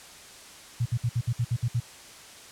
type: tone bursts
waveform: sine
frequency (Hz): 119.1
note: A#2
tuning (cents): +38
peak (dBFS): -22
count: 9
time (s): 0.8-1.802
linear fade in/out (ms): 10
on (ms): 58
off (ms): 60
effects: white hiss -47 dBFS RMS until 2.51 s + low-pass 9000 Hz 12 dB/octave

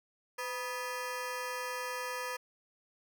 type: ring-modulated tone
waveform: 20% pulse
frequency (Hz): 740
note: F#5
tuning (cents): 0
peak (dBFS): -28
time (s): 0.38-2.37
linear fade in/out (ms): 10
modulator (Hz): 235
effects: none

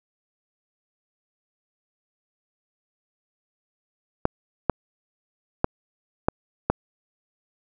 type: clicks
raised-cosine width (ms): 1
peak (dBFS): -4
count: 5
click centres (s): 4.254 / 4.697 / 5.644 / 6.285 / 6.7
effects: none

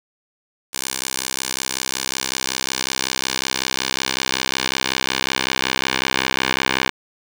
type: tone with band-pass filter sweep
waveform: 10% pulse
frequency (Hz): 65.4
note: C2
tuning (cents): 0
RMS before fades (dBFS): -23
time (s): 0.73-6.9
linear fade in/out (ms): 10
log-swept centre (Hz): 8500 to 2500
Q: 0.91
effects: none

